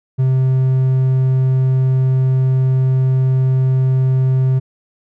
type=tone; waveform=triangle; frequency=130.7 Hz; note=C3; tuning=1 cent flat; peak=-9 dBFS; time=0.18-4.6 s; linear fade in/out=20 ms; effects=none